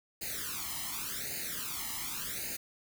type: noise with flanger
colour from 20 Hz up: white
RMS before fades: -38 dBFS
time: 0.21-2.57 s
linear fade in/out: 10 ms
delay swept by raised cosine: 0.44 to 1 ms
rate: 0.88 Hz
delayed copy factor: +0.9
effects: none